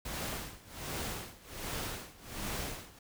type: noise with tremolo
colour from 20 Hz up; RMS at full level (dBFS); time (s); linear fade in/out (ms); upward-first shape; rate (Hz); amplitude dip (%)
pink; -37; 0.05-2.99; 5; sine; 1.3; 90
effects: none